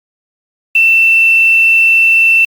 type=tone with quantisation; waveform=sine; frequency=2679 Hz; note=E7; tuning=27 cents sharp; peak=-5 dBFS; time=0.75-2.45 s; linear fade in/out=5 ms; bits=5; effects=Opus 48 kbps